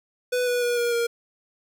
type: tone with pitch steps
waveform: square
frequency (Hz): 496.1 / 489.3 / 482.5 / 475.9 / 469.3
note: B4 / B4 / B4 / A#4 / A#4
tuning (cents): +8 / -16 / -40 / +36 / +12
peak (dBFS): -22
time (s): 0.32-1.07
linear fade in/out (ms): 10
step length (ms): 150
effects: none